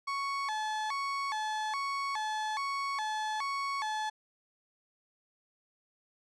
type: tone with vibrato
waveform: 35% pulse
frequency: 978 Hz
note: B5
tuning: 17 cents flat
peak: -30 dBFS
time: 0.07-4.1 s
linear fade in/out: 10 ms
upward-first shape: square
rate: 1.2 Hz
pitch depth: 220 cents each way
effects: low-pass 6000 Hz 12 dB/octave